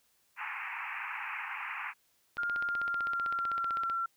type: band-pass noise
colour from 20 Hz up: white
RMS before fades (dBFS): -39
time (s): 0.36-1.94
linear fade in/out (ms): 50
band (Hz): 810 to 2600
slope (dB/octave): 96
type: click train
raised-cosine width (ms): 0.3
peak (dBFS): -26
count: 25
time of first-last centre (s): 2.37-3.899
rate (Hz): 15.7
type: tone with pitch glide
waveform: sine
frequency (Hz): 1407 to 1358.3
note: F6 to F6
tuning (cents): +12 to -49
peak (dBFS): -30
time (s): 2.38-4.06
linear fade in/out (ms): 5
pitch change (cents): -61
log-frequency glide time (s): 2.55-3.89
effects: white hiss -71 dBFS RMS until 4.16 s